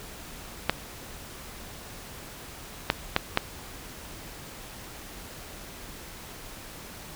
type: clicks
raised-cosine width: 0.3 ms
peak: -4 dBFS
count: 4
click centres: 0.696 / 2.901 / 3.164 / 3.374 s
effects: pink hiss -43 dBFS RMS until 7.15 s